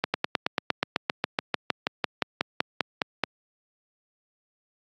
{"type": "slowing click train", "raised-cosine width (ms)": 0.3, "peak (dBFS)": -6, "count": 22, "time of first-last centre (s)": [0.04, 3.237], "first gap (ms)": 100, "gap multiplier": 1.04, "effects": ["high-pass 150 Hz 12 dB/octave", "AAC 64 kbps"]}